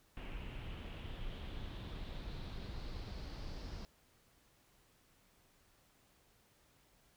brown noise with low-pass filter sweep, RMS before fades -45 dBFS, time 0.17-3.85 s, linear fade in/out 0 ms, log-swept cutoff 2700 to 5100 Hz, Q 3.8, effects pink hiss -70 dBFS RMS until 7.16 s

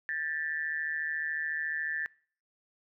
sine tone with amplitude modulation, 1765 Hz, A6, 5 cents sharp, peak -27 dBFS, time 0.09-2.06 s, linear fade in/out 0 ms, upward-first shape sine, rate 154 Hz, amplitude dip 85%, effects noise-tail reverb RT60 0.5 s tail -25 dB re dry

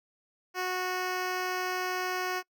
10% pulse tone with notch filter, 366.9 Hz, F#4, 15 cents flat, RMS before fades -32 dBFS, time 0.54-2.43 s, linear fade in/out 50 ms, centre 10000 Hz, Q 1.2, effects noise-tail reverb RT60 0.1 s tail -25 dB re dry

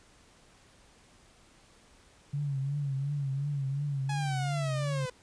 sine tone with vibrato, 140 Hz, C#3, 18 cents sharp, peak -29 dBFS, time 2.33-5.06 s, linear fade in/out 10 ms, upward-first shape triangle, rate 2.8 Hz, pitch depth 88 cents each way
sawtooth linear sweep, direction down, 845 to 494.9 Hz, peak -31 dBFS, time 4.09-5.1 s, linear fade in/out 5 ms
effects pink hiss -60 dBFS RMS until 5.22 s + resampled to 22050 Hz

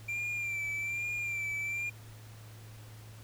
triangle tone with vibrato, 2363 Hz, D7, 10 cents sharp, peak -31 dBFS, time 0.08-1.9 s, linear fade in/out 10 ms, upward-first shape sine, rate 1.2 Hz, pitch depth 41 cents each way, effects added 109 Hz sine -48 dBFS peak until 3.23 s + pink hiss -56 dBFS RMS until 3.23 s

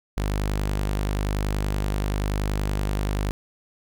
sawtooth tone, 50.5 Hz, G#1, 48 cents flat, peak -19 dBFS, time 0.17-3.31 s, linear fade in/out 0 ms, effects none

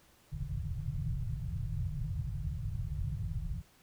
white low-pass noise, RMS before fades -36 dBFS, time 0.31-3.62 s, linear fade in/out 20 ms, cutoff 160 Hz, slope 96 dB/octave, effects pink hiss -64 dBFS RMS until 3.82 s

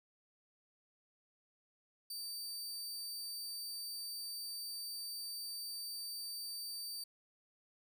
sawtooth tone, 4628 Hz, D8, 26 cents flat, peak -39 dBFS, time 2.1-7.04 s, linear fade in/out 5 ms, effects none

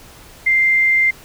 sine tone, 2093 Hz, C7, in tune, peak -11 dBFS, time 0.46-1.11 s, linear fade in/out 10 ms, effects pink hiss -42 dBFS RMS until 1.24 s

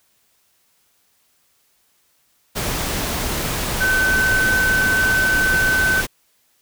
sine tone in noise, 1525 Hz, G6, 48 cents flat, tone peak -15 dBFS, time 3.8-6.02 s, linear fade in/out 20 ms, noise pink, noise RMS -23 dBFS, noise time 2.55-6.07 s, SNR +5 dB, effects white hiss -62 dBFS RMS until 6.61 s

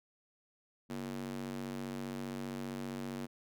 square tone with high-pass filter, 47.58 Hz, F#1, 49 cents sharp, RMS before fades -41 dBFS, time 0.89-3.27 s, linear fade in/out 20 ms, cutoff 220 Hz, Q 2.2, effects none

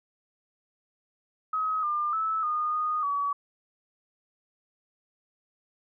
sine tone with pitch steps, 1271 / 1200 / 1306 / 1225 / 1234 / 1137 Hz, D#6 / D6 / E6 / D#6 / D#6 / C#6, +36 / +37 / -17 / -27 / -15 / +44 cents, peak -25 dBFS, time 1.53-3.33 s, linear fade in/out 5 ms, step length 300 ms, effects none

